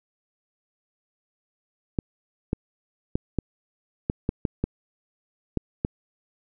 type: clicks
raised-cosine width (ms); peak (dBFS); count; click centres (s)
3; -10; 10; 1.988 / 2.531 / 3.155 / 3.387 / 4.099 / 4.291 / 4.452 / 4.64 / 5.573 / 5.849
effects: none